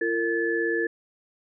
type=tone cluster; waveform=sine; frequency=341.4 / 458 / 1731 Hz; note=F4 / A#4 / A6; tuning=-39 / -31 / -29 cents; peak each=-27 dBFS; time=0.01-0.87 s; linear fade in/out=5 ms; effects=none